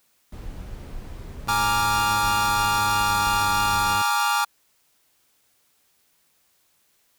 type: noise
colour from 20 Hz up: brown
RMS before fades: -36 dBFS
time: 0.32-3.96 s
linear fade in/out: 5 ms
type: tone with pitch glide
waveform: sawtooth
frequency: 109.2 to 100.14 Hz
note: A2 to G2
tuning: -13 to +37 cents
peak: -28 dBFS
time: 1.47-4.02 s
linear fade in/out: 5 ms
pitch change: -150 cents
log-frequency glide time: 1.7-3.63 s
type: chord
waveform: 45% pulse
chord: Bb dominant seventh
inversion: third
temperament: equal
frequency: 830.6 / 932.3 / 1174.7 / 1396.9 Hz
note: Ab5 / Bb5 / D6 / F6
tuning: 0 / 0 / 0 / 0 cents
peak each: -25 / -27 / -25 / -25 dBFS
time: 1.48-4.45 s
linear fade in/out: 10 ms
effects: white hiss -65 dBFS RMS until 7.18 s